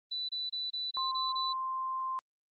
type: tone bursts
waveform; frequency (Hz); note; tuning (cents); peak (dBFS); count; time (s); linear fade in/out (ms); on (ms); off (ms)
sine; 3977; B7; +11; -33; 7; 0.11-1.532; 10; 180; 27
type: tone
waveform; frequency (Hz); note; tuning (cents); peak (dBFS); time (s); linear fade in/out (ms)
sine; 1046.5; C6; 0; -32; 0.97-2.19; 0
effects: Opus 32 kbps